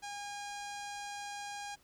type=tone with low-pass filter; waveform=sawtooth; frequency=814 Hz; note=G#5; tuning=35 cents flat; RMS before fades=-43 dBFS; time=0.02-1.76 s; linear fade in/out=20 ms; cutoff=7300 Hz; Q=1.8; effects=pink hiss -67 dBFS RMS until 1.83 s